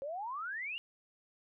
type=exponential sweep; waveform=sine; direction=up; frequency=533 to 2900 Hz; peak=-37 dBFS; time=0.02-0.78 s; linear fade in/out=0 ms; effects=none